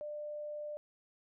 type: tone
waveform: sine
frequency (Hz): 596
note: D5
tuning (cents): +25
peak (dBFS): -39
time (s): 0.01-0.77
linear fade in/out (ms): 0
effects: none